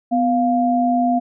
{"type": "tone pair together", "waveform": "sine", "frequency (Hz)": [249.5, 700], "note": ["B3", "F5"], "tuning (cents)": [18, 4], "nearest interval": "octave + tritone", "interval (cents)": 1786, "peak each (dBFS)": -17, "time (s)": [0.11, 1.2], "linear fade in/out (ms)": 20, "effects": []}